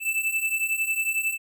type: beating tone pair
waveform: square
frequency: 2637 / 2648 Hz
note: E7 / E7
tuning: 0 / +7 cents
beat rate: 11 Hz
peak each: -29 / -26 dBFS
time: 0-1.38 s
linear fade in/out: 50 ms
effects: none